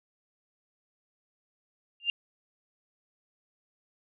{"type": "tone with exponential growth", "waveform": "sine", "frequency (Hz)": 2794, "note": "F7", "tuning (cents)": 0, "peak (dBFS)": -20, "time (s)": [2, 2.1], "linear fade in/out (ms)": 1, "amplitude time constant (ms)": 21, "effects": []}